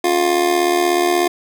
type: tone with amplitude modulation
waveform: 25% pulse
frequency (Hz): 353.2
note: F4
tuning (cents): +20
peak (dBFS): -7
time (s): 0.04-1.28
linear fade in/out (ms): 5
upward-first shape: sine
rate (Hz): 76.6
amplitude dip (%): 65
effects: none